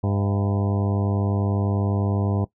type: harmonic tone with a mistuned harmonic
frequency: 100 Hz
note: G2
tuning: 35 cents sharp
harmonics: 1 / 2 / 3 / 4 / 5 / 6 / 7 / 8 / 9 / 10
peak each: -21 / -27 / -31 / -33 / -35 / -37 / -38 / -39 / -40 / -41 dBFS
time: 0.03-2.45 s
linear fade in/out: 10 ms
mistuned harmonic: 6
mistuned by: +89 cents
effects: noise-tail reverb RT60 0.1 s tail -18 dB re dry